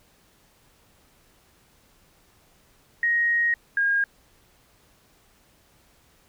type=tone pair in turn; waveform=sine; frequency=1878 / 1623.5 Hz; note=A#6 / G#6; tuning=+12 / -40 cents; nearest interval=minor third; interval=252 cents; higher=first; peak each=-19 dBFS; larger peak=neither; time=3.03-3.54 / 3.77-4.04 s; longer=first; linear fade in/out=2 ms; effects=pink hiss -60 dBFS RMS until 6.28 s